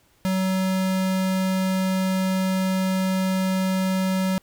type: tone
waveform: square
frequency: 188.4 Hz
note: F#3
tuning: 32 cents sharp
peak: -21 dBFS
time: 0.25-4.38 s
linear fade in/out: 0 ms
effects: pink hiss -61 dBFS RMS until 4.42 s